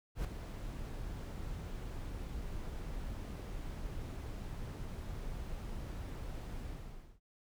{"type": "noise with ADSR envelope", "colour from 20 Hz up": "brown", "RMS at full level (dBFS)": -33, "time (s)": [0.15, 7.2], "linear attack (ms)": 95, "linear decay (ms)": 7, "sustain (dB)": -9, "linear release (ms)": 590, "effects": []}